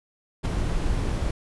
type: noise with ADSR envelope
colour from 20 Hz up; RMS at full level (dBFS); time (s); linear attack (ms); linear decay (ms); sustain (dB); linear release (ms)
brown; -21; 0.43-1.31; 24; 10; -4; 3
effects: resampled to 24000 Hz